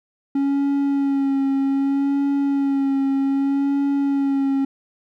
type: tone with vibrato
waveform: triangle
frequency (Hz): 276.3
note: C#4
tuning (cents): -6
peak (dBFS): -15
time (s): 0.35-4.65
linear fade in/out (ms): 5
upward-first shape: sine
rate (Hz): 0.64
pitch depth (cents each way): 25
effects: none